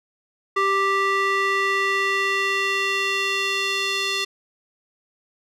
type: tone with band-pass filter sweep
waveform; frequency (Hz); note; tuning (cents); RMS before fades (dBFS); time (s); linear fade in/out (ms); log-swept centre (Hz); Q
square; 392; G4; 0; -22; 0.56-4.25; 10; 1400 to 3600; 1.7
effects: none

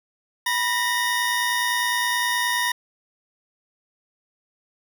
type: tone pair together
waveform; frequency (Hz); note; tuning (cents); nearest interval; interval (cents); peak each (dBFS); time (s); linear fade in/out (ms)
25% pulse; 976.8 / 1844; B5 / A#6; -19 / -19; major seventh; 1100; -20; 0.46-2.72; 5
effects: none

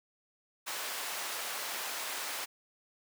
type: high-pass noise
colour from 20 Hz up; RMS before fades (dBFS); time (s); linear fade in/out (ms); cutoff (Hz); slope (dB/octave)
pink; -38; 0.66-2.46; 20; 790; 12
effects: none

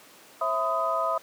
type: tone cluster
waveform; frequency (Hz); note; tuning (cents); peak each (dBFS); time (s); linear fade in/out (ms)
sine; 538 / 657 / 1008 / 1250; C5 / E5 / B5 / D#6; +48 / -6 / +35 / +8; -34 / -28 / -30 / -27; 0.41-1.18; 5
effects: pink hiss -51 dBFS RMS until 1.22 s + high-pass 300 Hz 12 dB/octave

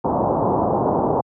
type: low-pass noise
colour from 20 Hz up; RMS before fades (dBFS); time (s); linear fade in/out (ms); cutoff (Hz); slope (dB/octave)
white; -19; 0.04-1.21; 5; 960; 48
effects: high-pass 100 Hz 12 dB/octave

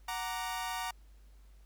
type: chord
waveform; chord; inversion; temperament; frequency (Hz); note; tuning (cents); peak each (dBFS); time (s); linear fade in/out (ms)
sawtooth; Gb augmented; none; equal; 740 / 932.3 / 1174.7; Gb5 / Bb5 / D6; 0 / 0 / 0; -36 / -34 / -39; 0.08-0.91; 5
effects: added 50 Hz sine -54 dBFS peak until 1.65 s + pink hiss -70 dBFS RMS until 1.65 s

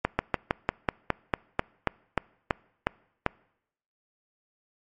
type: slowing click train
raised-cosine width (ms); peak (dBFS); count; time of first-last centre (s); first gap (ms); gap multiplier
0.5; -7; 14; 0.05-3.263; 140; 1.09
effects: noise-tail reverb RT60 0.8 s tail -25 dB re dry + MP3 48 kbps

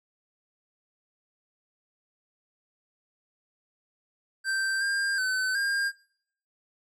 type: tone with pitch steps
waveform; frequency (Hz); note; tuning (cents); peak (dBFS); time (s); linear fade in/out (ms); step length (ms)
square; 1565 / 1600 / 1520 / 1607; G6 / G6 / F#6 / G6; -3 / +35 / +46 / +43; -26; 4.44-5.92; 50; 370
effects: noise-tail reverb RT60 0.6 s tail -19 dB re dry + low-pass 10000 Hz 12 dB/octave

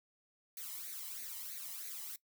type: noise with flanger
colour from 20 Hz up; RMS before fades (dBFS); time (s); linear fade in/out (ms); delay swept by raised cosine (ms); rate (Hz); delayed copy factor
blue; -45; 0.57-2.16; 2; 0.47 to 1.01; 3.1; +0.75
effects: noise-tail reverb RT60 0.1 s tail -19 dB re dry

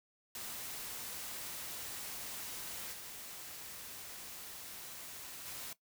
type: noise with level steps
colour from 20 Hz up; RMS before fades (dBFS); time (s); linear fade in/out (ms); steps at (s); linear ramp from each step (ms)
white; -44 / -48 / -45; 0.35-5.73; 2; 2.92 / 5.45; 20
effects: noise-tail reverb RT60 0.1 s tail -17 dB re dry

